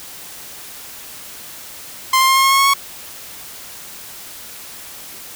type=tone with pitch steps; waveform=sawtooth; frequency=1046.5 / 1055 / 1063.6 / 1072.2 / 1080.9 / 1089.7 / 1098.5 / 1107.4 Hz; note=C6 / C6 / C6 / C6 / C#6 / C#6 / C#6 / C#6; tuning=0 / +14 / +28 / +42 / -44 / -30 / -16 / -2 cents; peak=-7 dBFS; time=2.13-2.738 s; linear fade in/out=5 ms; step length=76 ms; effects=white hiss -35 dBFS RMS until 5.35 s